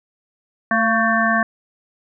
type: harmonic tone with a mistuned harmonic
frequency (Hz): 223.1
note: A3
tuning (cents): +24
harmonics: 1 / 3 / 5 / 7 / 8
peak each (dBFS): -21 / -21 / -21 / -21 / -21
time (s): 0.71-1.43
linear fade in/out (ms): 2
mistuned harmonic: 3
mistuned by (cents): +42
effects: none